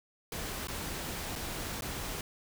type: noise with dropouts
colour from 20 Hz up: pink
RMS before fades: -38 dBFS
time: 0.32-2.21 s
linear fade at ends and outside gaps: 2 ms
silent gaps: 0.672-0.683 / 1.355-1.359 / 1.809-1.821 s
effects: none